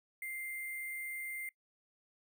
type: tone with sample-and-hold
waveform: sine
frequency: 2093 Hz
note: C7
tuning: in tune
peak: -39 dBFS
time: 0.22-1.49 s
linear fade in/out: 2 ms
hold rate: 11025 Hz
effects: noise-tail reverb RT60 0.1 s tail -20 dB re dry